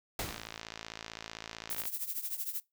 pink noise with exponential decay, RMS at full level -33 dBFS, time 0.19-0.61 s, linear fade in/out 2 ms, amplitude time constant 90 ms
click train, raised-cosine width 0.2 ms, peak -23 dBFS, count 88, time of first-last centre 0.29-1.855 s, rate 55.6 Hz
violet noise with tremolo, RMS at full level -34 dBFS, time 1.7-2.6 s, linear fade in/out 0 ms, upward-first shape triangle, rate 13 Hz, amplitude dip 85%
effects noise-tail reverb RT60 0.2 s tail -22 dB re dry

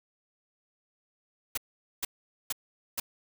white noise bursts, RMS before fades -31 dBFS, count 4, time 1.55-3 s, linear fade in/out 5 ms, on 25 ms, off 450 ms, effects none

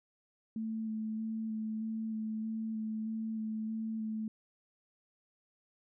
sine tone with vibrato, 220 Hz, A3, in tune, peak -34 dBFS, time 0.56-4.28 s, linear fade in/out 2 ms, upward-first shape square, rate 1.6 Hz, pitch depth 13 cents each way, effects none

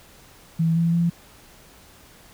sine tone with pitch steps, 163.9 / 167.6 / 170.3 Hz, E3 / E3 / F3, -10 / +29 / -43 cents, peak -17 dBFS, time 0.59-1.1 s, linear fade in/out 10 ms, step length 170 ms, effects pink hiss -50 dBFS RMS until 2.33 s

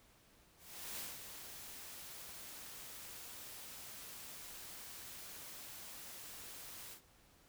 white noise with ADSR envelope, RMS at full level -44 dBFS, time 0.57-7.01 s, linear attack 420 ms, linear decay 180 ms, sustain -7 dB, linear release 92 ms, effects pink hiss -67 dBFS RMS until 7.48 s

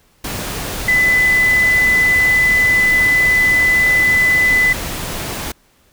sine tone in noise, 2004 Hz, B6, 25 cents sharp, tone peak -10 dBFS, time 0.88-4.73 s, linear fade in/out 5 ms, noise pink, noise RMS -24 dBFS, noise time 0.24-5.52 s, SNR +11 dB, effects pink hiss -55 dBFS RMS until 5.92 s

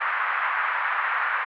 pink band-pass noise, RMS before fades -25 dBFS, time 0-1.45 s, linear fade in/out 20 ms, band 1100 to 1900 Hz, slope 24 dB/octave, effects low-pass 3000 Hz 12 dB/octave

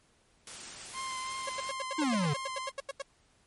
white noise, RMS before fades -44 dBFS, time 0.47-1.72 s, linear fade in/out 2 ms
sawtooth tone with vibrato, 1046.5 Hz, C6, in tune, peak -32 dBFS, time 0.93-2.72 s, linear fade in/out 50 ms, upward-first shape triangle, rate 2.9 Hz, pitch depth 23 cents each way
sawtooth tone bursts, 550 Hz, C#5, 14 cents flat, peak -30 dBFS, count 15, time 1.47-3.021 s, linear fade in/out 5 ms, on 25 ms, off 84 ms
square exponential sweep, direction down, 324.8 to 137.1 Hz, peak -28 dBFS, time 1.98-2.34 s, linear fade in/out 10 ms
effects pink hiss -67 dBFS RMS until 3.46 s + MP3 48 kbps

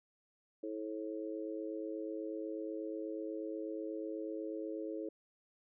harmonic tone, 108.2 Hz, A2, 29 cents flat, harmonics 3 / 4 / 5, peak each -41 / -43 / -45 dBFS, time 0.63-5.09 s, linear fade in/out 5 ms, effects none

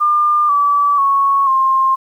sine tone with pitch steps, 1200 / 1151.8 / 1105.5 / 1061.1 Hz, D6 / D6 / C#6 / C6, +37 / -34 / -5 / +24 cents, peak -10 dBFS, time 0-1.96 s, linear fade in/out 20 ms, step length 490 ms, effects 8-bit

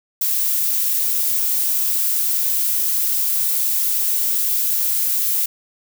violet noise, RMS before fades -19 dBFS, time 0.21-5.46 s, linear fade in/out 5 ms, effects none

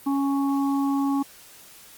harmonic tone, 277.2 Hz, C#4, in tune, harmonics 1 / 3 / 4, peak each -21 / -31 / -33 dBFS, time 0.06-1.23 s, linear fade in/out 10 ms, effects white hiss -48 dBFS RMS until 1.97 s + Opus 32 kbps

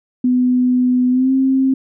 sine tone with pitch glide, 250.4 to 265.3 Hz, B3 to C4, +24 to +24 cents, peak -11 dBFS, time 0.24-1.74 s, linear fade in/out 5 ms, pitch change +100 cents, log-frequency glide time 1.1-1.32 s, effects none

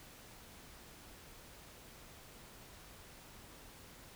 silence, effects pink hiss -56 dBFS RMS until 4.15 s

